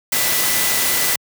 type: tone in noise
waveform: sine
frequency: 1990 Hz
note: B6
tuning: 13 cents sharp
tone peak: -27 dBFS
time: 0.12-1.16 s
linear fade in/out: 5 ms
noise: white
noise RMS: -18 dBFS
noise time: 0.12-1.16 s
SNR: -12 dB
effects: high-pass 100 Hz 12 dB/octave